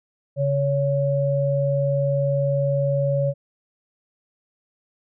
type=tone pair together; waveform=sine; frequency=140 / 560 Hz; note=C#3 / C#5; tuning=+18 / +18 cents; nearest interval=2 octaves; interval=2400 cents; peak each=-21 dBFS; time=0.36-3.34 s; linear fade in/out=50 ms; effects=none